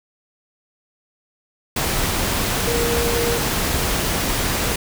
sine tone in noise, 470.6 Hz, A#4, 16 cents sharp, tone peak -21 dBFS, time 2.67-3.38 s, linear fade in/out 5 ms, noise pink, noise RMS -21 dBFS, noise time 1.76-4.76 s, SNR -3 dB, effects none

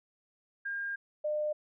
sine tone pair in turn, 1610 / 603.1 Hz, G6 / D5, +46 / +46 cents, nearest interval octave + perfect fourth, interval 1700 cents, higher first, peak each -33 / -29 dBFS, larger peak second, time 0.65-0.96 / 1.24-1.53 s, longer first, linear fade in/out 10 ms, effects none

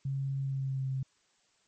sine tone with pitch glide, 136.4 to 132.82 Hz, C#3 to C3, -28 to +26 cents, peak -30 dBFS, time 0.05-1.03 s, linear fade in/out 5 ms, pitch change -46 cents, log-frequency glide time 0.42-0.87 s, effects white hiss -70 dBFS RMS until 1.67 s + MP3 32 kbps

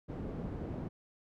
white low-pass noise, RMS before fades -40 dBFS, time 0.08-0.89 s, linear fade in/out 20 ms, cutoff 300 Hz, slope 12 dB/octave, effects none

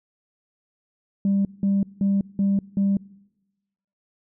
sine tone bursts, 197.7 Hz, G3, 15 cents sharp, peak -16 dBFS, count 5, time 1.25-2.97 s, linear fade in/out 2 ms, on 200 ms, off 180 ms, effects noise-tail reverb RT60 1.0 s tail -23 dB re dry + tanh soft clip ceiling -15 dBFS

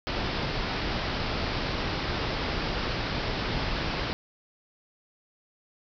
pink low-pass noise, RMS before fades -30 dBFS, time 0.07-4.13 s, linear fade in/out 0 ms, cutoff 5300 Hz, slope 96 dB/octave, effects none

